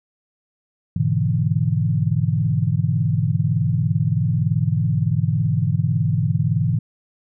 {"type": "chord", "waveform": "sine", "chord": "E dominant seventh", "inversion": "first", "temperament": "equal", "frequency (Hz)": [103.83, 123.47, 146.83, 164.81], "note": ["G#2", "B2", "D3", "E3"], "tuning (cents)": [0, 0, 0, 0], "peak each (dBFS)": -22, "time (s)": [0.96, 6.79], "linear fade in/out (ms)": 5, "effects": []}